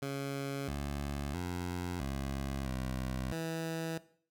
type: tone with pitch steps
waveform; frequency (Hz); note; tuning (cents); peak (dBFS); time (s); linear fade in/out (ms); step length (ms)
15% pulse; 138.7 / 71 / 88.7 / 68.1 / 64.4 / 163.2; C#3 / C#2 / F2 / C#2 / C2 / E3; +1 / +42 / +27 / -30 / -27 / -17; -29; 0.02-3.98; 5; 660
effects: noise-tail reverb RT60 0.5 s tail -17 dB re dry